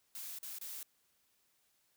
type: noise with dropouts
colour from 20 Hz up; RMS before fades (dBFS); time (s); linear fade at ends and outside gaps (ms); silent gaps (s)
blue; -45; 0.15-0.83; 2; 0.387-0.429 / 0.586-0.612
effects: white hiss -75 dBFS RMS until 1.96 s